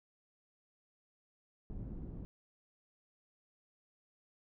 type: low-pass noise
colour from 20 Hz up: pink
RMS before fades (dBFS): -44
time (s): 1.7-2.25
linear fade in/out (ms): 0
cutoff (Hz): 240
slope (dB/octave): 12
effects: none